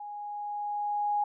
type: tone with level ramp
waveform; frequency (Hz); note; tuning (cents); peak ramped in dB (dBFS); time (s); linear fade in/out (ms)
sine; 827; G#5; -8; -38 to -24; 0-1.24; 5
effects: none